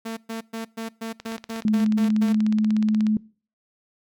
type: tone bursts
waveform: sawtooth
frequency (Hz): 225.6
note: A3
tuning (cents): +44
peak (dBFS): -25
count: 10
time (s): 0.05-2.33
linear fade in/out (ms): 10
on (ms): 120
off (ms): 120
type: click train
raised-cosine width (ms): 0.2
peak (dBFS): -19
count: 32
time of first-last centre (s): 1.2-3.067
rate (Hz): 16.6
type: tone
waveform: sine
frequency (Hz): 214.7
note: A3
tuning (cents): -42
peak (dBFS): -17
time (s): 1.65-3.17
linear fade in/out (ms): 2
effects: noise-tail reverb RT60 0.4 s tail -23 dB re dry